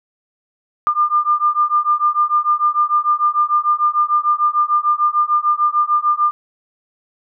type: beating tone pair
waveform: sine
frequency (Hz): 1198 / 1204.7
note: D6 / D6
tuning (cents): +34 / +44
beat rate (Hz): 6.7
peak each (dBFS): -16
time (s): 0.87-6.31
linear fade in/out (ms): 0
effects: none